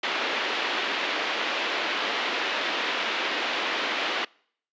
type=band-pass noise; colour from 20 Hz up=white; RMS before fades=-28 dBFS; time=0.03-4.25 s; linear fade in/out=5 ms; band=280 to 3400 Hz; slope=24 dB/octave; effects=noise-tail reverb RT60 0.6 s tail -26 dB re dry + resampled to 16000 Hz